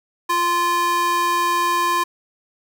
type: tone with high-pass filter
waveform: square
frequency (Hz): 347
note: F4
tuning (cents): -11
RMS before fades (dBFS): -19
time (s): 0.29-2.04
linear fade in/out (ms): 10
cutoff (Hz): 810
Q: 9.3
effects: 8-bit